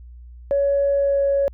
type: tone with pitch glide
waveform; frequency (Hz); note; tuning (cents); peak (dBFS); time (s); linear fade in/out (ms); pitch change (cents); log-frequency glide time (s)
sine; 561 to 557.1; C#5 to C#5; +21 to +9; -15; 0.51-1.48; 0; -12; 0.93-1.21
effects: tanh soft clip ceiling -11 dBFS + added 60 Hz sine -38 dBFS peak until 1.53 s